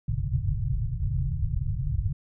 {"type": "low-pass noise", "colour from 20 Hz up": "white", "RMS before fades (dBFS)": -27, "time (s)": [0.08, 2.13], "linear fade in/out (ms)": 5, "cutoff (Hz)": 150, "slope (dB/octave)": 96, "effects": []}